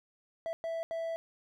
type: tone bursts at uneven times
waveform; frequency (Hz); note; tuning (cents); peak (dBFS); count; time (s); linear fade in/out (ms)
triangle; 659.3; E5; 0; -31; 3; 0.46-0.53 / 0.64-0.83 / 0.91-1.16; 0
effects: none